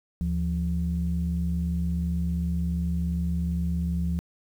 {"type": "tone pair together", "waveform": "sine", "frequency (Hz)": [75.2, 172.47], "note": ["D2", "F3"], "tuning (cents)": [42, -21], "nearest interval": "octave + major second", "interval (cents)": 1437, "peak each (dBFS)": -26, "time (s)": [0.21, 4.19], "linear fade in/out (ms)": 0, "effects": ["tanh soft clip ceiling -17 dBFS", "9-bit"]}